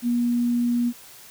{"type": "tone", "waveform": "sine", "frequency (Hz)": 240, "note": "B3", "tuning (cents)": -49, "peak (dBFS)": -19, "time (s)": [0.02, 0.93], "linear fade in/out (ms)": 50, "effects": ["white hiss -46 dBFS RMS until 1.3 s"]}